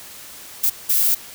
violet noise bursts at uneven times, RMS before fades -17 dBFS, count 2, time 0.63-0.7 / 0.89-1.15 s, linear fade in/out 10 ms, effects white hiss -39 dBFS RMS until 1.34 s

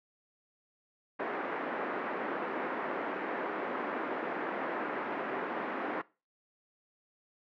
pink band-pass noise, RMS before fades -36 dBFS, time 1.19-6.02 s, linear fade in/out 10 ms, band 270 to 1900 Hz, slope 24 dB/octave, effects noise-tail reverb RT60 0.3 s tail -21 dB re dry

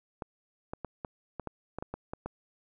clicks, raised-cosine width 1 ms, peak -22 dBFS, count 11, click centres 0.222 / 0.735 / 0.847 / 1.048 / 1.397 / 1.473 / 1.786 / 1.825 / 1.94 / 2.135 / 2.26 s, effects none

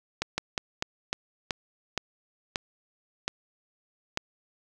slowing click train, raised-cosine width 0.2 ms, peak -10 dBFS, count 10, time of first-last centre 0.22-4.174 s, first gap 160 ms, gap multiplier 1.24, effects none

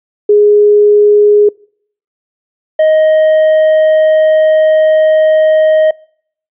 sine / triangle tone pair in turn, 415.3 / 625.5 Hz, G#4 / D#5, 0 / +9 cents, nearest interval perfect fifth, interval 709 cents, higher second, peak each -3 dBFS, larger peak neither, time 0.29-1.49 / 2.79-5.91 s, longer second, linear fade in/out 5 ms, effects noise-tail reverb RT60 0.6 s tail -26 dB re dry + resampled to 8000 Hz

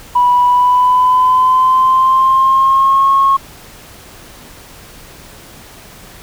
sine tone with pitch glide, 982 to 1089.6 Hz, B5 to C#6, -10 to -30 cents, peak -6 dBFS, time 0.15-3.37 s, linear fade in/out 10 ms, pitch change +180 cents, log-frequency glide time 0.45-3.09 s, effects tanh soft clip ceiling -2 dBFS + pink hiss -37 dBFS RMS until 6.22 s

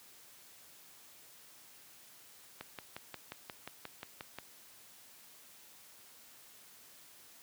click train, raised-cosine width 0.3 ms, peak -26 dBFS, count 11, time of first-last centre 2.61-4.386 s, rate 5.63 Hz, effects white hiss -58 dBFS RMS until 7.42 s + high-pass 80 Hz 12 dB/octave

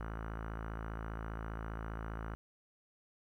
sawtooth tone with low-pass filter, 55 Hz, A1, in tune, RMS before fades -42 dBFS, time 0-2.35 s, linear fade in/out 0 ms, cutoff 1400 Hz, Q 3.3, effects 12-bit

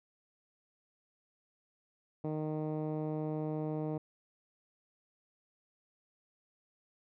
10% pulse tone with low-pass filter, 154.3 Hz, D#3, 14 cents flat, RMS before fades -36 dBFS, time 2.24-3.98 s, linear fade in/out 5 ms, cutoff 520 Hz, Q 0.71, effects none

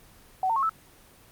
sine tone with pitch steps, 753 / 905.9 / 1089.8 / 1311 Hz, F#5 / A#5 / C#6 / E6, +30 / -50 / -30 / -10 cents, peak -22 dBFS, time 0.43-0.694 s, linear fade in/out 2 ms, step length 66 ms, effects pink hiss -54 dBFS RMS until 1.31 s + Opus 24 kbps

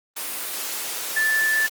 sine tone in noise, 1752 Hz, A6, 8 cents flat, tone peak -18 dBFS, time 1.16-1.67 s, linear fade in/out 10 ms, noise white, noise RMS -29 dBFS, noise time 0.16-1.69 s, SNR +8 dB, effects high-pass 300 Hz 12 dB/octave + Opus 24 kbps

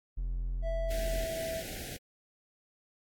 triangle tone, 43.17 Hz, F1, 19 cents flat, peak -29 dBFS, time 0.17-1.25 s, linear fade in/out 10 ms
triangle tone with pitch glide, 659.3 to 655.1 Hz, E5 to E5, 0 to -11 cents, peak -32 dBFS, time 0.62-1.64 s, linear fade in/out 50 ms, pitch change -11 cents, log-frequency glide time 0.82-1.25 s
pink band-stop noise, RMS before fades -41 dBFS, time 0.9-1.97 s, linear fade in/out 10 ms, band 780 to 1500 Hz, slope 96 dB/octave
effects AAC 64 kbps

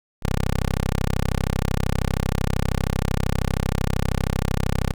10% pulse tone, 32.86 Hz, C1, 8 cents sharp, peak -12 dBFS, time 0.22-4.94 s, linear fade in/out 20 ms, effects none

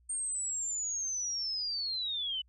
sine linear sweep, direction down, 8700 to 2960 Hz, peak -32 dBFS, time 0.09-2.42 s, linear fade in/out 10 ms, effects added 60 Hz sine -62 dBFS peak until 2.48 s

